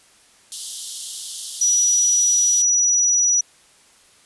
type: high-pass noise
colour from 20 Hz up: white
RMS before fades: -29 dBFS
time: 0.52-2.62 s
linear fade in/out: 0 ms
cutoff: 3000 Hz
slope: 96 dB/octave
type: tone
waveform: sine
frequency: 5860 Hz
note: F#8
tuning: 18 cents flat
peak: -14 dBFS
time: 1.61-3.41 s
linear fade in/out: 5 ms
effects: white hiss -53 dBFS RMS until 4.25 s + resampled to 24000 Hz